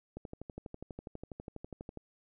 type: click train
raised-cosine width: 2 ms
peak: -29 dBFS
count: 23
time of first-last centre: 0.17-1.973 s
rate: 12.2 Hz
effects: none